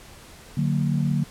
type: chord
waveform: sine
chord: D augmented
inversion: none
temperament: just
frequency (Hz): 146.83 / 183.54 / 229.4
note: D3 / F#3 / A#3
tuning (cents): 0 / -14 / -28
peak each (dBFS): -22 / -26 / -27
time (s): 0.57-1.24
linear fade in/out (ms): 5
effects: pink hiss -46 dBFS RMS until 1.3 s + low-pass 12000 Hz 12 dB/octave